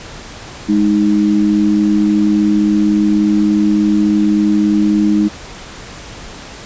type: tone pair together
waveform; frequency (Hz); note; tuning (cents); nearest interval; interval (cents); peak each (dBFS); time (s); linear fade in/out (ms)
sine; 207.6 / 311.1; G#3 / D#4; 0 / 0; perfect fifth; 700; -12; 0.68-5.29; 20
effects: pink hiss -32 dBFS RMS until 6.65 s + resampled to 16000 Hz